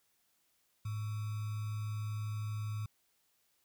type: tone with sample-and-hold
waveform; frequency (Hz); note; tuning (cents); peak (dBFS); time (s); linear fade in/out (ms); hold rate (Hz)
sine; 106.4; G#2; +42; -35; 0.85-2.86; 5; 1225
effects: white hiss -75 dBFS RMS until 3.64 s